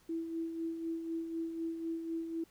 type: tone with tremolo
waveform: sine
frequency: 329.1 Hz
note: E4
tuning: 3 cents flat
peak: -33 dBFS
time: 0.09-2.44 s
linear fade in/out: 5 ms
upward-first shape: sine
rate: 4 Hz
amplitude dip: 50%
effects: pink hiss -66 dBFS RMS until 2.5 s